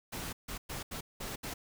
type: noise bursts at uneven times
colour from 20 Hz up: pink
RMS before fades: -40 dBFS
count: 6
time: 0.12-0.33 / 0.48-0.58 / 0.69-0.83 / 0.91-1.01 / 1.2-1.36 / 1.43-1.54 s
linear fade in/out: 10 ms
effects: none